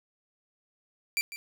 sawtooth tone with echo, 2349 Hz, D7, in tune, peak -22 dBFS, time 1.17-1.21 s, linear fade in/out 0 ms, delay 150 ms, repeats 1, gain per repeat -13 dB, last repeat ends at 1.36 s, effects none

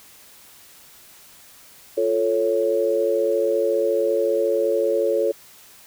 sine chord, F augmented, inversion none, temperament equal, 349.2 / 440 / 554.4 Hz, F4 / A4 / C#5, 0 / 0 / 0 cents, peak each -25 / -21 / -21 dBFS, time 1.97-5.32 s, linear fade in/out 10 ms, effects white hiss -48 dBFS RMS until 5.86 s

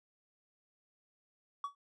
triangle tone with exponential decay, 1134 Hz, C#6, 39 cents sharp, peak -29 dBFS, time 1.64-1.75 s, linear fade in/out 2 ms, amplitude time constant 23 ms, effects tanh soft clip ceiling -27 dBFS + resampled to 24000 Hz

